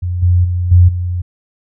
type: tone with level steps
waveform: sine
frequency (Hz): 88.9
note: F2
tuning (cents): +31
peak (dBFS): -15 / -7 / -13 / -3 / -15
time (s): 0.02-1.22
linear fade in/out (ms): 10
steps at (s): 0.22 / 0.44 / 0.71 / 0.88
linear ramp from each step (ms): 10
effects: none